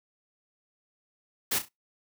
white noise with echo, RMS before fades -27 dBFS, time 1.51-1.59 s, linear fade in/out 10 ms, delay 33 ms, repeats 3, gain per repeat -10 dB, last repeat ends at 1.689 s, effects noise-tail reverb RT60 0.2 s tail -26 dB re dry

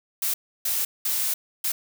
blue noise bursts at uneven times, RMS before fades -25 dBFS, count 4, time 0.22-0.34 / 0.65-0.85 / 1.05-1.34 / 1.64-1.72 s, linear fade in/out 5 ms, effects none

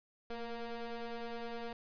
25% pulse ring-modulated tone, 233.1 Hz, A#3, in tune, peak -33 dBFS, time 0.3-1.73 s, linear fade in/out 5 ms, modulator 238 Hz, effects resampled to 11025 Hz

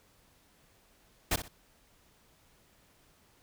pink noise with echo, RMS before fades -28 dBFS, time 1.31-1.36 s, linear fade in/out 5 ms, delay 61 ms, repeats 2, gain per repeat -11 dB, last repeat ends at 1.482 s, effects pink hiss -65 dBFS RMS until 3.42 s

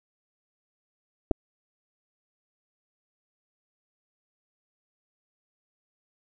clicks, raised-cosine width 2 ms, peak -10 dBFS, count 2, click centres 1.311 / 1.314 s, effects none

